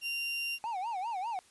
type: tone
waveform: 35% pulse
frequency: 2775 Hz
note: F7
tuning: 12 cents flat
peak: -31 dBFS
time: 0.01-0.59 s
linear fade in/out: 50 ms
type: tone with vibrato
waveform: triangle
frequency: 830.6 Hz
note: G#5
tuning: in tune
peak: -31 dBFS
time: 0.64-1.39 s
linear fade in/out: 0 ms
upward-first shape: sine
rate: 5 Hz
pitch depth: 230 cents each way
effects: white hiss -62 dBFS RMS until 1.5 s + resampled to 24000 Hz